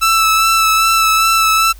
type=tone with vibrato; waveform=sawtooth; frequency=1318.5 Hz; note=E6; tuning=in tune; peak=-6 dBFS; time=0.01-1.73 s; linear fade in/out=20 ms; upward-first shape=sine; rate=2.5 Hz; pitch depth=18 cents each way; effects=added 49 Hz sine -34 dBFS peak until 1.79 s + white hiss -46 dBFS RMS until 1.79 s